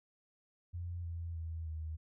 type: tone with pitch steps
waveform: sine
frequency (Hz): 87.1 / 84.33 / 81.64 / 79.04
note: F2 / E2 / E2 / D#2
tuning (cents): -4 / +40 / -16 / +28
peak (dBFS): -38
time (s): 0.73-1.97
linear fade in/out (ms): 20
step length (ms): 310
effects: none